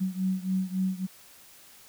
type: beating tone pair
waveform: sine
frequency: 186.4 / 190 Hz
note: F#3 / F#3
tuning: +13 / +46 cents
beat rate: 3.6 Hz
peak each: -28 / -30 dBFS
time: 0-1.07 s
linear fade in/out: 20 ms
effects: white hiss -53 dBFS RMS until 1.88 s